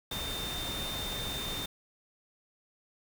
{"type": "tone in noise", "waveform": "sine", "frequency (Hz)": 3619, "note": "A7", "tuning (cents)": 48, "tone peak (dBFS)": -37, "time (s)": [0.11, 1.66], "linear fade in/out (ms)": 5, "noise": "pink", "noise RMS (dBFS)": -38, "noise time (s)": [0.11, 1.66], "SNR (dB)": -2, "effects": []}